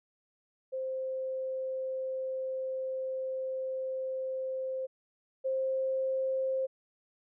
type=tone pair in turn; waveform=sine; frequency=523.3 / 527.5 Hz; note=C5 / C5; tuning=0 / +14 cents; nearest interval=unison; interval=14 cents; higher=second; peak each=-32 / -28 dBFS; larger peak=second; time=0.72-4.87 / 5.44-6.67 s; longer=first; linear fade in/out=20 ms; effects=none